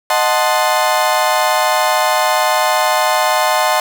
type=chord; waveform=35% pulse; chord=D# diminished seventh; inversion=none; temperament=equal; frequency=622.3 / 740 / 880 / 1046.5 Hz; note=D#5 / F#5 / A5 / C6; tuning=0 / 0 / 0 / 0 cents; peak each=-16 dBFS; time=0.1-3.8 s; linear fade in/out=2 ms; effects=none